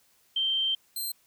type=tone pair in turn; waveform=sine / 10% pulse; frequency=3136 / 4146 Hz; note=G7 / C8; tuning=0 / -17 cents; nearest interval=perfect fourth; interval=483 cents; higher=second; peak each=-24 / -24 dBFS; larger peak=neither; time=0.36-0.75 / 0.96-1.12 s; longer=first; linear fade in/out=5 ms; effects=white hiss -65 dBFS RMS until 1.26 s